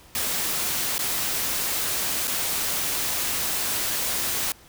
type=noise with dropouts; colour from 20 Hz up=white; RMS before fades=-26 dBFS; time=0.15-4.52 s; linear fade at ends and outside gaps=1 ms; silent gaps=0.981-0.991 / 2.273-2.278 s; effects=pink hiss -51 dBFS RMS until 4.68 s